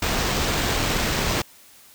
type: noise with sample-and-hold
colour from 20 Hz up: pink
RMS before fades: -23 dBFS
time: 0.02-1.42 s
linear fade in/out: 5 ms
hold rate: 11025 Hz
effects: white hiss -50 dBFS RMS until 1.94 s